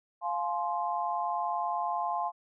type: chord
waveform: sine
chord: F minor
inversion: none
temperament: equal with one note detuned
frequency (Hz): 698.5 / 848.6 / 1046.5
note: F5 / Ab5 / C6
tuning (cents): 0 / +37 / 0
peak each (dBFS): -33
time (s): 0.21-2.32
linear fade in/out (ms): 50
effects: none